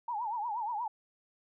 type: tone with vibrato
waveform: sine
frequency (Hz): 896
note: A5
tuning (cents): +31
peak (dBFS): -32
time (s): 0.08-0.88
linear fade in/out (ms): 5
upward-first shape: triangle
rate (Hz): 8.4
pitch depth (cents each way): 190
effects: none